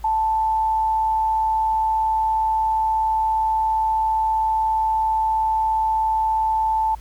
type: tone with amplitude modulation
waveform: sine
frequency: 880 Hz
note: A5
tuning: in tune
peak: -16 dBFS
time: 0.04-6.95 s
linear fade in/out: 5 ms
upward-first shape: sine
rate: 137 Hz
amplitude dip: 25%
effects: added 55 Hz sine -36 dBFS peak until 7 s + pink hiss -51 dBFS RMS until 7 s